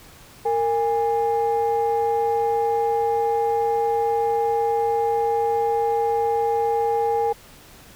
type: tone pair together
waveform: sine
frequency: 459.9 / 819.4 Hz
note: A#4 / G#5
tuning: -23 / -24 cents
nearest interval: minor seventh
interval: 999 cents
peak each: -20 dBFS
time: 0.45-7.33 s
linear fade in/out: 10 ms
effects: tanh soft clip ceiling -13 dBFS + pink hiss -47 dBFS RMS until 7.95 s